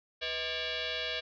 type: tone with frequency modulation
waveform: sine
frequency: 493.9 Hz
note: B4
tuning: in tune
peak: -32 dBFS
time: 0.21-1.21 s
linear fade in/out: 20 ms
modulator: 565 Hz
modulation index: 6.8
effects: none